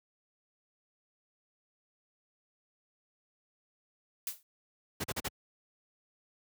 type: noise with exponential decay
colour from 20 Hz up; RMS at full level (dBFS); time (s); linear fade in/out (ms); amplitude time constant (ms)
blue; -32; 4.27-4.43; 1; 33
type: noise bursts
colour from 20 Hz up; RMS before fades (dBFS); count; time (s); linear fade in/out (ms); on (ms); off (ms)
pink; -34; 4; 5-5.285; 10; 42; 39
effects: high-pass 80 Hz 12 dB/octave